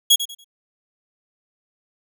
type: tone with echo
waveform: sawtooth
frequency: 3322 Hz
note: G#7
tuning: in tune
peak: -7 dBFS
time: 0.1-0.16 s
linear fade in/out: 10 ms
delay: 95 ms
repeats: 3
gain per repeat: -12 dB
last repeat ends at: 0.445 s
effects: none